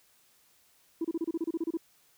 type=tone bursts; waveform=sine; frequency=329.6 Hz; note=E4; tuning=in tune; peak=-26 dBFS; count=12; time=1.01-1.772 s; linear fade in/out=5 ms; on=36 ms; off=30 ms; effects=tanh soft clip ceiling -25 dBFS + white hiss -65 dBFS RMS until 2.17 s